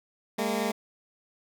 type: tone pair together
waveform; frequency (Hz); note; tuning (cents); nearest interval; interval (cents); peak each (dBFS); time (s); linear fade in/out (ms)
15% pulse; 204.4 / 229.4; G#3 / A#3; -27 / -28; major second; 199; -23; 0.38-0.72; 10
effects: none